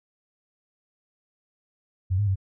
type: tone with pitch steps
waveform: sine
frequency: 93 / 103 / 96 Hz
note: F#2 / G#2 / G2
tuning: +9 / -14 / -36 cents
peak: -20 dBFS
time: 2.1-2.358 s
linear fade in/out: 20 ms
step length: 86 ms
effects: none